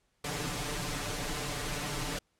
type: noise with comb filter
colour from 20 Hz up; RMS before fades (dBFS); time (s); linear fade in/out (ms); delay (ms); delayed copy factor
pink; -35; 0.24-2.19; 5; 6.8; +0.95
effects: pink hiss -75 dBFS RMS until 2.39 s + low-pass 10000 Hz 12 dB/octave